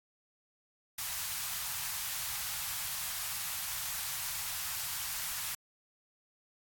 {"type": "band-stop noise", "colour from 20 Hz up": "white", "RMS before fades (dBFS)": -37, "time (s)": [0.98, 5.55], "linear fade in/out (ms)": 5, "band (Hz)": [150, 790], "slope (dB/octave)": 24, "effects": ["AAC 64 kbps"]}